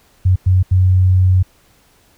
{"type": "tone bursts at uneven times", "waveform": "sine", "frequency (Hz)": 92.5, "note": "F#2", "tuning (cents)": 0, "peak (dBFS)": -8, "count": 3, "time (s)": [[0.25, 0.36], [0.46, 0.63], [0.71, 1.43]], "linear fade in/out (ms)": 10, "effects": ["pink hiss -53 dBFS RMS until 2.17 s"]}